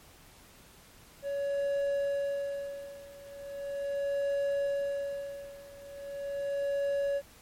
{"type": "tone with tremolo", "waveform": "triangle", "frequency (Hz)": 562, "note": "C#5", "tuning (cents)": 24, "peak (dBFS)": -25, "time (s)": [1.22, 7.22], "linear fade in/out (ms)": 50, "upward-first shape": "sine", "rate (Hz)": 0.39, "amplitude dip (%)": 90, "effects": ["pink hiss -56 dBFS RMS until 7.41 s", "MP3 64 kbps"]}